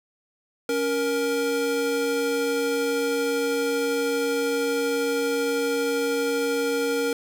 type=tone pair together; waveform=square; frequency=279.1 / 469.4 Hz; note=C#4 / A#4; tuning=+12 / +12 cents; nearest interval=major sixth; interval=900 cents; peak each=-29 / -24 dBFS; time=0.69-7.13 s; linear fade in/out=2 ms; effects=none